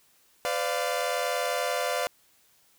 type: chord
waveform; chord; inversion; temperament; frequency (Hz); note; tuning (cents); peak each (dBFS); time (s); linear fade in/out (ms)
sawtooth; B diminished; none; equal with one note detuned; 506.6 / 587.3 / 698.5; B4 / D5 / F5; +44 / 0 / 0; -27; 0.45-2.07; 0
effects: white hiss -63 dBFS RMS until 2.78 s